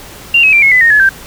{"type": "tone with pitch steps", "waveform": "sine", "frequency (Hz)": [2773, 2558, 2359, 2176, 2007, 1850.8, 1707, 1574.4], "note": ["F7", "D#7", "D7", "C#7", "B6", "A#6", "G#6", "G6"], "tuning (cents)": [-13, 47, 7, -33, 27, -13, 47, 7], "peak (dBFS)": -4, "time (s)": [0.34, 1.092], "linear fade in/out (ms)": 5, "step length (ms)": 94, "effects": ["pink hiss -32 dBFS RMS until 1.26 s"]}